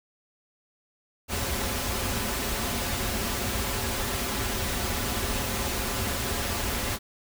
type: noise with comb filter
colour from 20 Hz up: pink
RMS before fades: -29 dBFS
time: 1.28-6.99 s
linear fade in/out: 50 ms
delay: 6.4 ms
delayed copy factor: -0.6
effects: none